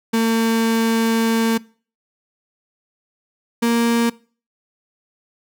35% pulse tone pair in turn, 226.6 / 233.4 Hz, A#3 / A#3, -49 / +2 cents, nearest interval minor second, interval 51 cents, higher second, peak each -13 dBFS, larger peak neither, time 0.13-1.58 / 3.62-4.1 s, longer first, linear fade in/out 10 ms, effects noise-tail reverb RT60 0.4 s tail -22 dB re dry

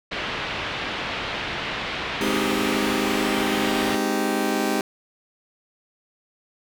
white low-pass noise, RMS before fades -29 dBFS, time 0.11-3.96 s, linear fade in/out 10 ms, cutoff 3300 Hz, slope 24 dB/octave
sawtooth chord, Ab major seventh, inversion none, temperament just, 207.7 / 259.6 / 311.5 / 389.3 Hz, Ab3 / C4 / Eb4 / G4, 0 / -13 / +2 / -12 cents, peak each -23 dBFS, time 2.21-4.81 s, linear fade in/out 2 ms
effects none

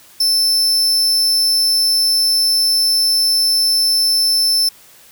40% pulse tone, 5300 Hz, E8, 9 cents sharp, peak -11 dBFS, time 0.2-4.69 s, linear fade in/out 5 ms, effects white hiss -45 dBFS RMS until 5.11 s

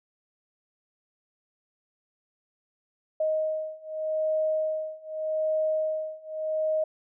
sine beating tone pair, 625 / 625.83 Hz, D#5 / D#5, +8 / +10 cents, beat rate 0.83 Hz, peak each -29 / -28 dBFS, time 3.2-6.84 s, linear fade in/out 5 ms, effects none

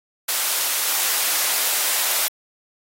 white high-pass noise, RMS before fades -21 dBFS, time 0.28-2.28 s, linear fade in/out 10 ms, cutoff 610 Hz, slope 12 dB/octave, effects AAC 48 kbps

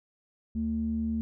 square tone with low-pass filter, 75 Hz, D2, 37 cents sharp, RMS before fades -30 dBFS, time 0.55-1.21 s, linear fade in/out 0 ms, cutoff 220 Hz, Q 8.4, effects none

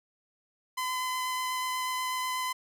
sawtooth tone with vibrato, 1018 Hz, C6, 48 cents flat, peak -26 dBFS, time 0.77-2.53 s, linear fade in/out 10 ms, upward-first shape sine, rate 8.2 Hz, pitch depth 8 cents each way, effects none

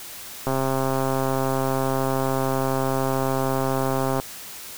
click train, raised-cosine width 1 ms, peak -10 dBFS, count 497, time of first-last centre 0.47-4.199 s, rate 133 Hz, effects white hiss -38 dBFS RMS until 4.77 s

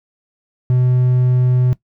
triangle tone, 125.8 Hz, B2, 32 cents sharp, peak -9 dBFS, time 0.7-1.73 s, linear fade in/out 0 ms, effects noise-tail reverb RT60 0.1 s tail -18 dB re dry

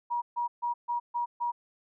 sine tone bursts, 956 Hz, A#5, 43 cents sharp, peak -27 dBFS, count 6, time 0.1-1.52 s, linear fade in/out 20 ms, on 120 ms, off 140 ms, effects none

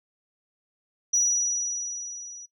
sine tone with level ramp, 5840 Hz, F#8, 24 cents flat, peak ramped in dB -17 to -40 dBFS, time 1.13-2.46 s, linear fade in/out 10 ms, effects noise-tail reverb RT60 0.1 s tail -19 dB re dry + tanh soft clip ceiling -15 dBFS

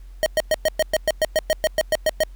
square tone bursts, 626 Hz, D#5, 10 cents sharp, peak -16 dBFS, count 15, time 0.23-2.235 s, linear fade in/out 0 ms, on 31 ms, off 110 ms, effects added 44 Hz sine -37 dBFS peak until 2.35 s + pink hiss -60 dBFS RMS until 2.35 s

